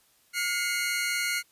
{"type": "tone cluster", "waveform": "sawtooth", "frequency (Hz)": [1426, 2077, 2201], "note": ["F6", "C7", "C#7"], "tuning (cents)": [36, -13, -13], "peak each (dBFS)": [-28, -28, -27], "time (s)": [0.33, 1.43], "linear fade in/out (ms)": 50, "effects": ["white hiss -64 dBFS RMS until 1.51 s", "resampled to 32000 Hz"]}